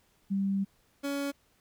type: tone pair in turn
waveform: sine / 30% pulse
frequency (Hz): 196 / 281.2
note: G3 / C#4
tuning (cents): 0 / +25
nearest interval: tritone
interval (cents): 625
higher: second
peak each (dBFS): -26 / -28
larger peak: first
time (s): 0.3-0.65 / 1.03-1.32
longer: first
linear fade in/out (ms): 20
effects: pink hiss -68 dBFS RMS until 1.6 s